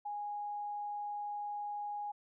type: tone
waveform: sine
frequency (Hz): 826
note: G#5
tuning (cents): -10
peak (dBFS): -37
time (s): 0.05-2.12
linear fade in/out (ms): 10
effects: none